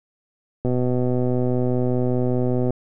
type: click train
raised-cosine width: 2 ms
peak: -10 dBFS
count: 258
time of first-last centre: 0.65-2.706 s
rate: 125 Hz
effects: none